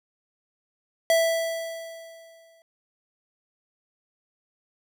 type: tone with exponential decay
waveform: square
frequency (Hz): 659.3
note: E5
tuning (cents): 0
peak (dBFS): -17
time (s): 1.1-2.62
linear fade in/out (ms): 1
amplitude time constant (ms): 330
effects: none